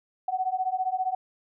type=beating tone pair; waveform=sine; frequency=740 / 755 Hz; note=F#5 / F#5; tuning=0 / +35 cents; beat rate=15 Hz; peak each=-28 dBFS; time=0.28-1.15 s; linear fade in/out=5 ms; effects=none